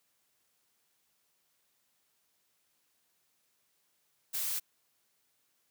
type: noise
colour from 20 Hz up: blue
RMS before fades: -34 dBFS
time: 4.33-4.6 s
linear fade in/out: 20 ms
effects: white hiss -75 dBFS RMS until 5.7 s + high-pass 80 Hz 12 dB/octave